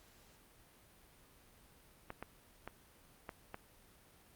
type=clicks; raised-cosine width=0.5 ms; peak=-28 dBFS; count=5; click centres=2.104 / 2.226 / 2.676 / 3.292 / 3.544 s; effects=pink hiss -64 dBFS RMS until 4.35 s + Opus 48 kbps